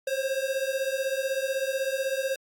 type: beating tone pair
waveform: square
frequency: 527 / 543 Hz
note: C5 / C#5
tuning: +12 / -36 cents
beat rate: 16 Hz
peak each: -30 dBFS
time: 0.07-2.36 s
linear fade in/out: 5 ms
effects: AAC 64 kbps